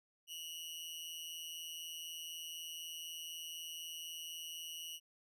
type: tone with amplitude modulation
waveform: sawtooth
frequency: 2900 Hz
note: F#7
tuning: 35 cents flat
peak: -38 dBFS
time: 0.27-5 s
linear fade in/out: 50 ms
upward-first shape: sine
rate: 164 Hz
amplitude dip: 75%
effects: none